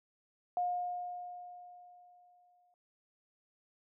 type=tone with exponential decay; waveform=sine; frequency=714 Hz; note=F5; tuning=38 cents sharp; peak=-29 dBFS; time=0.57-2.74 s; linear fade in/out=1 ms; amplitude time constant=470 ms; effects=none